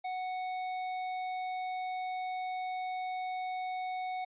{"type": "tone with tanh clipping", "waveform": "sine", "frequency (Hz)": 740, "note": "F#5", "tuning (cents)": 0, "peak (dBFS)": -36, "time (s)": [0.04, 4.25], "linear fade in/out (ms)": 10, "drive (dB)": 13, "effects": ["resampled to 8000 Hz"]}